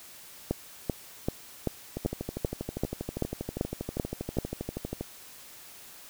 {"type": "two click trains", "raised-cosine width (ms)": 2, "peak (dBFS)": [-13, -19], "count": [11, 39], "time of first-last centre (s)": [[0.51, 4.386], [1.97, 5.01]], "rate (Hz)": [2.58, 12.5], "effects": ["white hiss -49 dBFS RMS until 6.09 s"]}